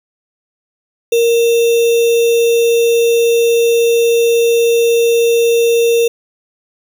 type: tone with sample-and-hold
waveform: sine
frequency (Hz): 466.4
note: A#4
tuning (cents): +1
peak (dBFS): -8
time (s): 1.12-6.08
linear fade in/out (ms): 5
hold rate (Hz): 3150
effects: none